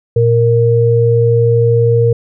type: tone pair together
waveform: sine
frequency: 116.55 / 466.2 Hz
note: A#2 / A#4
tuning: 0 / 0 cents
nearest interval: 2 octaves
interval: 2400 cents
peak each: -10 dBFS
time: 0.16-2.13 s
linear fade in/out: 5 ms
effects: none